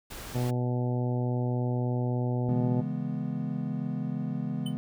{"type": "noise", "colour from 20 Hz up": "pink", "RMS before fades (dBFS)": -41, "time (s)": [0.1, 0.51], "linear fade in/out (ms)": 10}
{"type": "harmonic tone", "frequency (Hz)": 123.47, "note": "B2", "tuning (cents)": 0, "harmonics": [1, 2, 3, 4, 5, 6, 7], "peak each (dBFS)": [-27, -33, -37, -39, -41, -43, -44], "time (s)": [0.34, 2.82], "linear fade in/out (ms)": 20}
{"type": "chord", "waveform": "triangle", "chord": "C# minor seventh", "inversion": "none", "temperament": "equal", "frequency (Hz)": [138.59, 164.81, 207.7, 246.9], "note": ["C#3", "E3", "G#3", "B3"], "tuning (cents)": [0, 0, 0, 0], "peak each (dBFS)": -33, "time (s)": [2.49, 4.77], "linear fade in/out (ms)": 0}
{"type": "tone with exponential decay", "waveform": "square", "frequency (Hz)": 3041, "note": "F#7", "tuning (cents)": 47, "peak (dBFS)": -35, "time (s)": [4.66, 4.75], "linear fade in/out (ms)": 5, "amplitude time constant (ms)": 19}
{"effects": []}